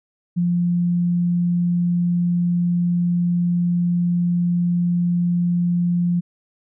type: tone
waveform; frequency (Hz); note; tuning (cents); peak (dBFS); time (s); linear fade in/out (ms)
sine; 174.61; F3; 0; -16; 0.36-6.21; 20
effects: none